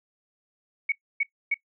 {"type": "tone bursts", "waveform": "sine", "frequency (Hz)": 2229, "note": "C#7", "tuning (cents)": 9, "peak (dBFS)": -21, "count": 3, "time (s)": [0.89, 1.543], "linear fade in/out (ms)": 5, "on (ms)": 31, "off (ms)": 280, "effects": ["noise-tail reverb RT60 0.1 s tail -19 dB re dry"]}